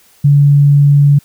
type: tone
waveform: sine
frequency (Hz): 143.2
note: D3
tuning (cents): -43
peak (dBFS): -4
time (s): 0.24-1.19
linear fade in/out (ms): 10
effects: white hiss -48 dBFS RMS until 1.24 s